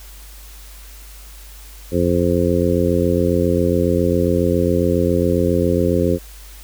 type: harmonic tone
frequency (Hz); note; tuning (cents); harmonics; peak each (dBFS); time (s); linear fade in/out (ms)
87.31; F2; 0; 1 / 2 / 3 / 4 / 5 / 6; -21 / -21 / -21 / -21 / -21 / -21; 1.91-6.19; 50
effects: added 50 Hz sine -37 dBFS peak until 6.63 s + white hiss -43 dBFS RMS until 6.63 s